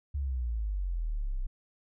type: exponential sweep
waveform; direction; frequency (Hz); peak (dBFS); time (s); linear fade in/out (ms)
sine; down; 73 to 30.31; -29; 0.14-1.47; 10
effects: none